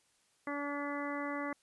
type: harmonic tone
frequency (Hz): 286.9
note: D4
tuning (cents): -40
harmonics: 1 / 2 / 3 / 4 / 5 / 6 / 7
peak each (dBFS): -39 / -42 / -46 / -42 / -48 / -47 / -44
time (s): 0.47-1.53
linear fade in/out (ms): 2
effects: white hiss -72 dBFS RMS until 1.62 s + resampled to 24000 Hz